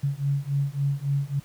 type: beating tone pair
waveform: sine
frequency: 138.59 / 142.19 Hz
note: C#3 / C#3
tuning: 0 / +44 cents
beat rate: 3.6 Hz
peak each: -26 dBFS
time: 0.03-1.4 s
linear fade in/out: 10 ms
effects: pink hiss -53 dBFS RMS until 1.44 s